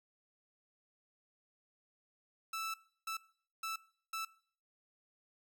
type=tone bursts at uneven times; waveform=sawtooth; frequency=1318.5 Hz; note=E6; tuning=in tune; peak=-34 dBFS; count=4; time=2.53-2.74 / 3.07-3.17 / 3.63-3.76 / 4.13-4.25 s; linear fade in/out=5 ms; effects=noise-tail reverb RT60 0.5 s tail -20 dB re dry